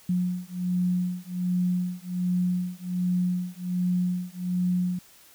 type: beating tone pair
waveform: sine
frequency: 179.3 / 180.6 Hz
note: F3 / F#3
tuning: +46 / -42 cents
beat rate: 1.3 Hz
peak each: -27 dBFS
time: 0.09-4.99 s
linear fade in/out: 5 ms
effects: white hiss -54 dBFS RMS until 5.34 s